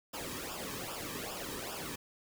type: noise with flanger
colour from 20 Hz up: pink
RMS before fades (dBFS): -41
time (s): 0.13-1.96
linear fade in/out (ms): 10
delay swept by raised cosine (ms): 0.48 to 1.45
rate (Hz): 2.5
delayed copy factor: -0.75
effects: none